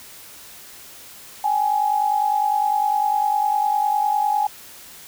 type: tone pair together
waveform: sine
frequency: 791.1 / 841 Hz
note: G5 / G#5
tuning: +16 / +22 cents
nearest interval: minor second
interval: 106 cents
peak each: -23 / -18 dBFS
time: 1.44-4.47 s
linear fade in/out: 5 ms
effects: white hiss -42 dBFS RMS until 5.07 s